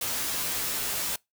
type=noise with comb filter; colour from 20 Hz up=white; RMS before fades=-30 dBFS; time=0.01-1.16 s; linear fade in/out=5 ms; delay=13 ms; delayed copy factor=-0.65; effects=noise-tail reverb RT60 0.2 s tail -25 dB re dry